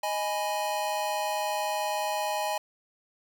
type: chord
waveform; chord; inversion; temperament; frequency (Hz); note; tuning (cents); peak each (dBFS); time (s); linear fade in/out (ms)
square; G# minor; second; equal; 622.3 / 830.6 / 987.8; D#5 / G#5 / B5; 0 / 0 / 0; -33 / -31 / -36; 0.03-2.58; 5
effects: 9-bit